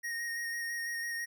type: tone with vibrato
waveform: square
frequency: 1865 Hz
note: A#6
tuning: in tune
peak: -35 dBFS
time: 0.03-1.26 s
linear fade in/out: 20 ms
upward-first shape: square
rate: 6 Hz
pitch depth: 13 cents each way
effects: none